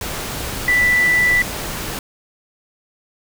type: tone in noise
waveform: sine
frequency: 1975.5 Hz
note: B6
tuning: in tune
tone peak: -12 dBFS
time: 0.68-1.42 s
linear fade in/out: 2 ms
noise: pink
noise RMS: -26 dBFS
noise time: 0.01-1.99 s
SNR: +11 dB
effects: none